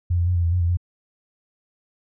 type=tone with pitch steps; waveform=sine; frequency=87.7 / 86.3 / 89.8 / 86.4 / 84.3 / 90 / 85.3 / 88.3 Hz; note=F2 / F2 / F2 / F2 / E2 / F#2 / F2 / F2; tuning=+8 / -20 / +49 / -18 / +39 / -47 / -40 / +20 cents; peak=-17 dBFS; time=0.1-0.772 s; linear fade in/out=10 ms; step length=84 ms; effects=none